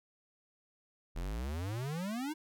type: exponential sweep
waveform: square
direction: up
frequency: 39.11 to 321.8 Hz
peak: -36 dBFS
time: 1.15-2.34 s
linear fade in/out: 20 ms
effects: none